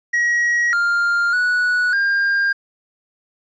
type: tone with pitch steps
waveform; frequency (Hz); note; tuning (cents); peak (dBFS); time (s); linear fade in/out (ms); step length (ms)
triangle; 1904 / 1400 / 1472 / 1604; A#6 / F6 / F#6 / G6; +36 / +4 / -9 / +39; -13; 0.13-2.53; 10; 600
effects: resampled to 16000 Hz + 9-bit